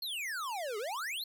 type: exponential two-way sweep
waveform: square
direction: down then up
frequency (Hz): 4414 to 400 to 4414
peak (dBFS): -36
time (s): 0.02-1.24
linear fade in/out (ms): 5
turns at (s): 0.78
effects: none